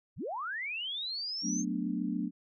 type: linear sweep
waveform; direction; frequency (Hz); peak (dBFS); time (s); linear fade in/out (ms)
sine; up; 51.91 to 6500; -34; 0.16-1.65; 50
type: chord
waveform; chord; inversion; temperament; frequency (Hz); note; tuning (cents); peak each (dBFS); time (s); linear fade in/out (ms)
sine; B minor seventh; second; equal; 185 / 220 / 246.9 / 293.7; F#3 / A3 / B3 / D4; 0 / 0 / 0 / 0; -36; 1.42-2.31; 50
effects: none